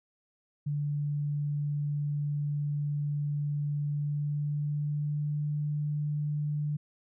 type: tone with pitch glide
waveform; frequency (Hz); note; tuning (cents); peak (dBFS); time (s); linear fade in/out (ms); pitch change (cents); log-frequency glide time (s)
sine; 146.1 to 148.4; D3 to D3; -9 to +18; -28; 0.66-6.77; 10; +27; 3.87-5.47
effects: none